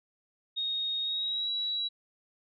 sine tone with pitch glide, 3729 to 3901 Hz, A#7 to B7, 0 to -22 cents, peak -29 dBFS, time 0.56-1.89 s, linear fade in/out 20 ms, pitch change +78 cents, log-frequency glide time 1.02-1.5 s, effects none

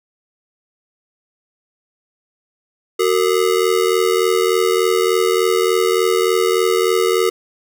square ring-modulated tone, 415.3 Hz, G#4, in tune, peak -11 dBFS, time 2.99-7.3 s, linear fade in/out 10 ms, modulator 41.7 Hz, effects none

